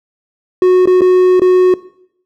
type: tone with dropouts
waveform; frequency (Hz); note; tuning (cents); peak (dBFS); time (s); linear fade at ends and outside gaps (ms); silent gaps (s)
triangle; 366.7; F#4; -15; -3; 0.62-1.74; 2; 0.857-0.873 / 1.009-1.017 / 1.397-1.418
effects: noise-tail reverb RT60 0.7 s tail -19 dB re dry